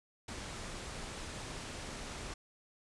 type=low-pass noise; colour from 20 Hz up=pink; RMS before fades=-44 dBFS; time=0.28-2.34 s; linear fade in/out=5 ms; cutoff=9600 Hz; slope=24 dB/octave; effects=resampled to 24000 Hz